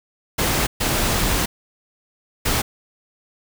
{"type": "noise bursts at uneven times", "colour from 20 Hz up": "pink", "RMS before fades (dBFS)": -20, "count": 3, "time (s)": [[0.38, 0.67], [0.8, 1.46], [2.45, 2.62]], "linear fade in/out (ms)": 10, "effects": []}